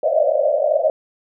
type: band-pass noise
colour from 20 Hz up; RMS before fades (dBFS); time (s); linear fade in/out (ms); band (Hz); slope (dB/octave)
pink; -17; 0.03-0.9; 2; 550 to 650; 96
effects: none